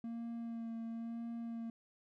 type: tone with vibrato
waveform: triangle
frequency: 230.3 Hz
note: A#3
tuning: 21 cents flat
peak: -38 dBFS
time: 0.04-1.7 s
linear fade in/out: 2 ms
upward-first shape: sine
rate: 0.99 Hz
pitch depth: 18 cents each way
effects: none